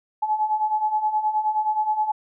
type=beating tone pair; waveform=sine; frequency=850 / 859.5 Hz; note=G#5 / A5; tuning=+40 / -41 cents; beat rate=9.5 Hz; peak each=-26 / -21 dBFS; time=0.22-2.12 s; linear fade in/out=10 ms; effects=none